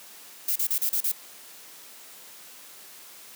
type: noise bursts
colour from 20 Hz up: violet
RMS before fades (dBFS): -25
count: 6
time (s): 0.48-1.118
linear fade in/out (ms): 5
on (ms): 78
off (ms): 34
effects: white hiss -47 dBFS RMS until 3.35 s + high-pass 200 Hz 12 dB/octave